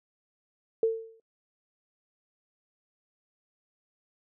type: tone with exponential decay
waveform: sine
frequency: 450 Hz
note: A4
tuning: 39 cents sharp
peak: -18 dBFS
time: 0.83-1.2 s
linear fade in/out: 2 ms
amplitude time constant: 79 ms
effects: noise-tail reverb RT60 0.1 s tail -23 dB re dry

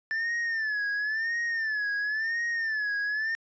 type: tone with vibrato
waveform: triangle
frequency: 1760 Hz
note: A6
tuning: in tune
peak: -25 dBFS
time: 0.11-3.35 s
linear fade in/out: 0 ms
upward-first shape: sine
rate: 0.96 Hz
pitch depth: 110 cents each way
effects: resampled to 16000 Hz

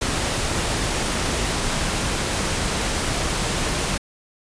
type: noise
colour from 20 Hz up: pink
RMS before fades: -23 dBFS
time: 0.01-3.98 s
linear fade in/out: 10 ms
effects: resampled to 22050 Hz

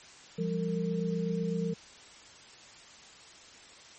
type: tone cluster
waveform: sine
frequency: 172.1 / 200.1 / 455.6 Hz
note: F3 / G3 / A#4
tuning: -25 / +36 / -40 cents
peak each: -31 / -35 / -34 dBFS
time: 0.38-1.74 s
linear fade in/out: 10 ms
effects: white hiss -52 dBFS RMS until 3.98 s + MP3 32 kbps

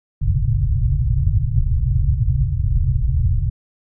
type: low-pass noise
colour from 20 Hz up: white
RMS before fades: -17 dBFS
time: 0.21-3.5 s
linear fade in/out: 5 ms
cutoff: 140 Hz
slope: 96 dB/octave
effects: none

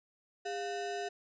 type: ring-modulated tone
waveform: square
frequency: 554.4 Hz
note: C#5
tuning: in tune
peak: -33 dBFS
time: 0.45-1.09 s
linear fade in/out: 10 ms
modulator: 149 Hz
effects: resampled to 16000 Hz

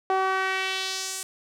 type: tone with band-pass filter sweep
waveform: sawtooth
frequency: 380 Hz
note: F#4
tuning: 46 cents sharp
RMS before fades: -27 dBFS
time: 0.1-1.23 s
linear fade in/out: 0 ms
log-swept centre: 790 to 9100 Hz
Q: 1.6
effects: none

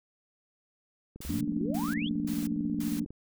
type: click train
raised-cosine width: 3 ms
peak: -31 dBFS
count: 44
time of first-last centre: 1.16-3.106 s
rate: 22.1 Hz
type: noise bursts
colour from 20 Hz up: white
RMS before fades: -44 dBFS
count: 4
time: 1.21-3 s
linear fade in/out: 5 ms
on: 200 ms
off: 330 ms
type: exponential sweep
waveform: sine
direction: up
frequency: 61.2 to 3520 Hz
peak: -36 dBFS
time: 1.25-2.09 s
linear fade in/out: 5 ms
type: chord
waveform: sine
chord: Bb major seventh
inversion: second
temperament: just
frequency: 174.81 / 218.5 / 233.1 / 291.4 Hz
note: F3 / A3 / Bb3 / D4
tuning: +2 / -12 / 0 / -13 cents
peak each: -36 / -35 / -34 / -32 dBFS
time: 1.29-3.05 s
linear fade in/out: 10 ms
effects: none

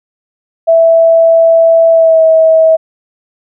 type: tone with pitch glide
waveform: sine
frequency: 659.3 to 643.9 Hz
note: E5 to E5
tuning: 0 to -41 cents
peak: -3 dBFS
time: 0.67-2.77 s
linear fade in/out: 20 ms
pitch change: -41 cents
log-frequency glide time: 1.91-2.22 s
effects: none

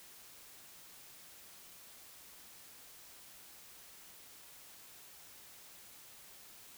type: silence
effects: white hiss -56 dBFS RMS until 6.77 s

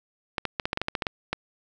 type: clicks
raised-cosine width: 0.3 ms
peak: -10 dBFS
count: 12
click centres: 0.382 / 0.453 / 0.598 / 0.655 / 0.731 / 0.774 / 0.816 / 0.884 / 0.952 / 1.022 / 1.068 / 1.33 s
effects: none

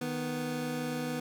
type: tone pair together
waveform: 25% pulse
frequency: 155.54 / 246.9 Hz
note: D#3 / B3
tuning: 0 / 0 cents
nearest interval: minor sixth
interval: 800 cents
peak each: -34 / -30 dBFS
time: 0.01-1.2 s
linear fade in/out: 5 ms
effects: none

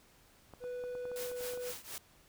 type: clicks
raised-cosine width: 1 ms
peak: -36 dBFS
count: 10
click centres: 0.537 / 0.64 / 0.839 / 0.952 / 1.054 / 1.116 / 1.316 / 1.409 / 1.536 / 1.575 s
type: tone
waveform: triangle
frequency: 493.9 Hz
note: B4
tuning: in tune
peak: -36 dBFS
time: 0.6-1.74 s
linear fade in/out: 50 ms
type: noise with tremolo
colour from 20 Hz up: white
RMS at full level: -42 dBFS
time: 1.16-1.98 s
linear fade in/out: 0 ms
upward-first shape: triangle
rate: 4.1 Hz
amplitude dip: 90%
effects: pink hiss -64 dBFS RMS until 2.28 s

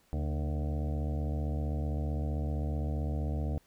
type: harmonic tone with a mistuned harmonic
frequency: 75.5 Hz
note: D2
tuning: 48 cents sharp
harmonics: 1 / 2 / 3 / 4 / 6 / 7 / 8 / 9 / 10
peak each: -31 / -37 / -41 / -43 / -47 / -48 / -49 / -50 / -51 dBFS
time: 0.13-3.58 s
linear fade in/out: 0 ms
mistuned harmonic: 2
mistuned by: -89 cents
effects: pink hiss -67 dBFS RMS until 3.66 s

